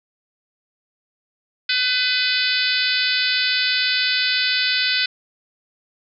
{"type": "harmonic tone", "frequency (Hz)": 503, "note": "B4", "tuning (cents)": 32, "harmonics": [3, 4, 5, 6, 7, 8, 9, 10], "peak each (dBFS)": [-24, -27, -25, -28, -25, -25, -25, -28], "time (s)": [1.69, 5.06], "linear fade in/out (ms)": 5, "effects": []}